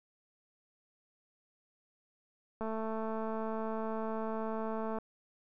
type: click train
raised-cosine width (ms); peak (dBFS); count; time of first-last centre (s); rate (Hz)
1; -25; 526; 2.61-4.986; 221
effects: none